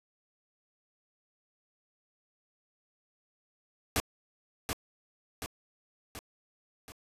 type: noise with echo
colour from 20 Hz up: pink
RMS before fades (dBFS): -28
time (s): 3.96-4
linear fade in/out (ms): 0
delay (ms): 730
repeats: 4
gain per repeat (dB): -5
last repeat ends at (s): 6.92
effects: resampled to 32000 Hz